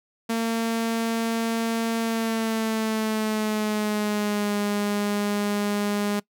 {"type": "tone with pitch glide", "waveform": "sawtooth", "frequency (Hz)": [227.9, 205.4], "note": ["A#3", "G#3"], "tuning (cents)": [-39, -19], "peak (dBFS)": -19, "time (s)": [0.29, 6.2], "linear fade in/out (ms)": 10, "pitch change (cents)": -180, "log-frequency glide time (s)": [2, 4.56], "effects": ["noise-tail reverb RT60 0.1 s tail -22 dB re dry"]}